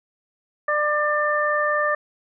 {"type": "harmonic tone", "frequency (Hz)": 596, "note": "D5", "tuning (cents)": 25, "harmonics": [1, 2, 3], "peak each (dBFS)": [-23, -23, -23], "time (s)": [0.68, 1.95], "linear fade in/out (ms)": 5, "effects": []}